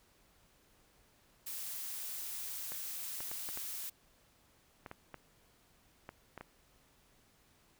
blue noise, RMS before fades -42 dBFS, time 1.46-3.9 s, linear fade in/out 10 ms
clicks, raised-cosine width 0.5 ms, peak -30 dBFS, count 11, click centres 2.72 / 3.205 / 3.315 / 3.489 / 3.574 / 4.862 / 4.914 / 5.143 / 6.091 / 6.377 / 6.41 s
effects pink hiss -68 dBFS RMS until 7.79 s

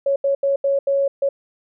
sine tone bursts at uneven times, 554.4 Hz, C#5, in tune, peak -15 dBFS, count 6, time 0.06-0.16 / 0.24-0.35 / 0.43-0.56 / 0.64-0.79 / 0.87-1.08 / 1.22-1.29 s, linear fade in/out 5 ms, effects none

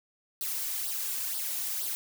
blue noise with flanger, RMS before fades -33 dBFS, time 0.41-1.95 s, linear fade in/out 0 ms, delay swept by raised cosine 0.21 to 2.71 ms, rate 2.1 Hz, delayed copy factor +0.7, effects none

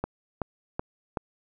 click train, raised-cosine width 1 ms, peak -14 dBFS, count 4, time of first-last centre 0.04-1.172 s, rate 2.65 Hz, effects none

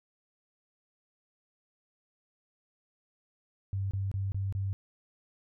sine tone bursts, 97.6 Hz, G2, 7 cents flat, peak -29 dBFS, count 5, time 3.73-4.73 s, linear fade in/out 0 ms, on 180 ms, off 25 ms, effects none

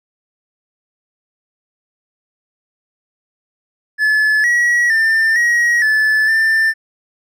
triangle tone with pitch steps, 1723 / 1918 / 1792 / 1898 / 1737 / 1783 Hz, A6 / A#6 / A6 / A#6 / A6 / A6, -37 / +49 / +31 / +31 / -23 / +22 cents, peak -9 dBFS, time 3.98-6.74 s, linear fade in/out 50 ms, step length 460 ms, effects none

